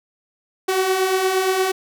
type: beating tone pair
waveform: sawtooth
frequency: 370 / 378.6 Hz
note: F#4 / F#4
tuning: 0 / +40 cents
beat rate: 8.6 Hz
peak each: -21 / -14 dBFS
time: 0.68-1.72 s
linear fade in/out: 10 ms
effects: none